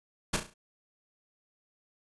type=noise with echo; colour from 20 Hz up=pink; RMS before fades=-27 dBFS; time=0.33-0.37 s; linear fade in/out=10 ms; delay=34 ms; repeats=5; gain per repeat=-7 dB; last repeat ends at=0.54 s; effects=resampled to 24000 Hz